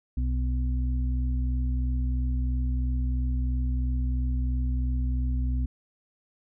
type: harmonic tone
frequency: 63 Hz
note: B1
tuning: 35 cents sharp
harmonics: 1 / 2 / 4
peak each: -24 / -35 / -36 dBFS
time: 0.17-5.66 s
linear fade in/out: 5 ms
effects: none